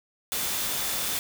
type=tone in noise; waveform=sine; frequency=3520 Hz; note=A7; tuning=in tune; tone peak=-40 dBFS; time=0.32-1.19 s; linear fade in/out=0 ms; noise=white; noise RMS=-29 dBFS; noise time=0.32-1.19 s; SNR=-14 dB; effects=none